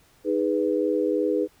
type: chord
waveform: sine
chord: G# minor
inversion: second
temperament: equal with one note detuned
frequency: 311.1 / 411 / 493.9 Hz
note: D#4 / G#4 / B4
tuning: 0 / -18 / 0 cents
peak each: -25 dBFS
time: 0.24-1.48 s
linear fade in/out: 50 ms
effects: pink hiss -59 dBFS RMS until 1.6 s